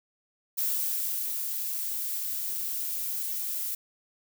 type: noise with ADSR envelope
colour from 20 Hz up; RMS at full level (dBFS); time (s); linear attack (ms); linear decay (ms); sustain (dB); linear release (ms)
violet; -28; 0.57-3.75; 18; 760; -4; 5
effects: none